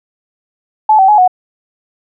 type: tone with pitch steps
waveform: sine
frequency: 862 / 767 / 842 / 734 Hz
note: A5 / G5 / G#5 / F#5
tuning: -36 / -38 / +24 / -14 cents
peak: -4 dBFS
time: 0.89-1.278 s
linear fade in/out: 5 ms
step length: 97 ms
effects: none